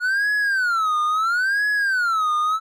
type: tone with vibrato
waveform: triangle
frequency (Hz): 1434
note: F6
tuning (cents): +45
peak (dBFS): -16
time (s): 0-2.6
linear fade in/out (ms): 50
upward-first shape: sine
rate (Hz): 0.74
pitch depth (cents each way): 280
effects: none